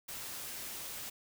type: noise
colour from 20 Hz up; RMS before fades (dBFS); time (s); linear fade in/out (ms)
white; -43; 0.08-1.1; 10
effects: none